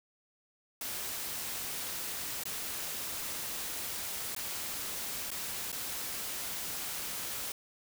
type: noise with dropouts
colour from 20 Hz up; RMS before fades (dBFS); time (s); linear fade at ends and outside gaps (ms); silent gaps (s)
white; -38; 0.81-7.52; 2; 2.436-2.454 / 4.35-4.363 / 5.305-5.314 / 5.718-5.727
effects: none